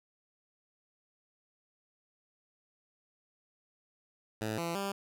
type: tone with pitch steps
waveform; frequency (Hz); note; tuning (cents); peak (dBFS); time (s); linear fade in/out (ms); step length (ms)
10% pulse; 108.9 / 168.8 / 197.8; A2 / E3 / G3; -17 / +41 / +16; -25; 4.41-4.92; 5; 170
effects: none